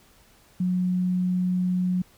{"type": "tone", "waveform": "sine", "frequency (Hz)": 181.7, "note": "F#3", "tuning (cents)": -31, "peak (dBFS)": -21, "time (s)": [0.6, 2.02], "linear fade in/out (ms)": 5, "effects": ["pink hiss -57 dBFS RMS until 2.17 s"]}